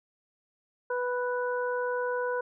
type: harmonic tone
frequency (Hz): 493.9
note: B4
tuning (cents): 0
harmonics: 1 / 2 / 3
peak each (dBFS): -29 / -34 / -35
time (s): 0.9-2.41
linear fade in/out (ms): 5
effects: none